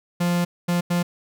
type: tone bursts at uneven times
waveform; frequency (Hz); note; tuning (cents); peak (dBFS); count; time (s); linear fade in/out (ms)
45% pulse; 174.61; F3; 0; -19; 3; 0.2-0.45 / 0.68-0.81 / 0.9-1.03; 10
effects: none